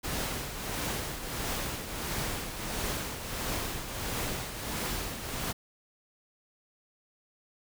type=noise with tremolo; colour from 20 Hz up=pink; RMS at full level=-32 dBFS; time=0.03-5.53 s; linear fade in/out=20 ms; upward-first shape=triangle; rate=1.5 Hz; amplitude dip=60%; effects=none